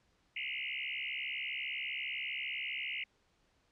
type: tone with frequency modulation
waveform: sine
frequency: 2489 Hz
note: D#7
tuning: in tune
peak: -36 dBFS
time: 0.36-3.04 s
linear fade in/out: 5 ms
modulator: 67.5 Hz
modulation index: 6.6
effects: pink hiss -73 dBFS RMS until 3.71 s + low-pass 6000 Hz 12 dB/octave